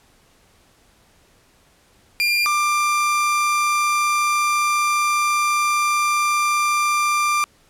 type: tone pair in turn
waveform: 30% pulse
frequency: 2396 / 1188.4 Hz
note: D7 / D6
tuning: +34 / +20 cents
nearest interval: octave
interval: 1214 cents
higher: first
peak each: -14 dBFS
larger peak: neither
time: 2.2-2.46 / 2.46-7.44 s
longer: second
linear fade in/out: 0 ms
effects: pink hiss -56 dBFS RMS until 7.69 s + low-pass 12000 Hz 12 dB/octave